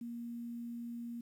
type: tone with quantisation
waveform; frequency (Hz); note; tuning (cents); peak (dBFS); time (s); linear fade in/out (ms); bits
sine; 235.7; A#3; +19; -40; 0.01-1.21; 5; 11
effects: none